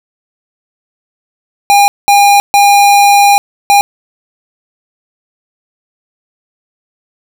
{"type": "tone bursts at uneven times", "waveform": "square", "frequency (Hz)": 809, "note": "G#5", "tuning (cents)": -46, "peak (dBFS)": -4, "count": 4, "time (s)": [[1.7, 1.88], [2.08, 2.4], [2.54, 3.38], [3.7, 3.81]], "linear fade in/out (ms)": 0, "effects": []}